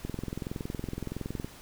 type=click train; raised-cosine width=3 ms; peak=-21 dBFS; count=31; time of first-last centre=0.05-1.445 s; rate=21.5 Hz; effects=pink hiss -50 dBFS RMS until 1.61 s